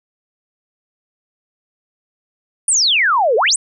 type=exponential two-way sweep; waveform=sine; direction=down then up; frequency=9700 to 415.3 to 9700 Hz; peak=-11 dBFS; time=2.68-3.56 s; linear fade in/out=2 ms; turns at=3.36 s; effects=none